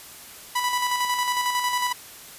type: tone with tremolo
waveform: sawtooth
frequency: 987 Hz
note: B5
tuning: 1 cent flat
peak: -17 dBFS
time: 0.55-1.93 s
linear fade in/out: 10 ms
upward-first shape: square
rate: 11 Hz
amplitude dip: 40%
effects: white hiss -43 dBFS RMS until 2.38 s + resampled to 32000 Hz